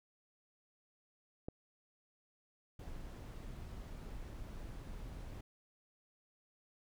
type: click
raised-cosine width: 2 ms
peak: -28 dBFS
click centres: 1.485 s
type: noise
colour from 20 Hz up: brown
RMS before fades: -47 dBFS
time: 2.79-5.41 s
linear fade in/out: 5 ms
effects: none